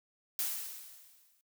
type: noise with exponential decay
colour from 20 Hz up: blue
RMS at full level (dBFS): -32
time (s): 0.39-1.41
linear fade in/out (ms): 1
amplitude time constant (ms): 220
effects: noise-tail reverb RT60 0.1 s tail -23 dB re dry